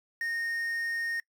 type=tone with quantisation; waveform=triangle; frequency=1848 Hz; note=A#6; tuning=16 cents flat; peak=-28 dBFS; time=0.21-1.2 s; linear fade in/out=2 ms; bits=8; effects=noise-tail reverb RT60 0.1 s tail -23 dB re dry